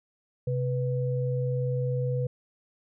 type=tone pair together; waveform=sine; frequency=130.82 / 493.9 Hz; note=C3 / B4; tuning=0 / 0 cents; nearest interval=octave + major seventh; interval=2300 cents; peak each=-26 / -31 dBFS; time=0.47-2.27 s; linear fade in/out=5 ms; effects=none